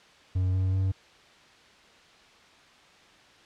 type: tone with pitch steps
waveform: triangle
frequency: 92.5 / 93.85 / 95.21 Hz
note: F#2 / F#2 / G2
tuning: 0 / +25 / -50 cents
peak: -21 dBFS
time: 0.35-0.92 s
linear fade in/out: 10 ms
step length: 190 ms
effects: white hiss -55 dBFS RMS until 3.45 s + low-pass 4000 Hz 12 dB/octave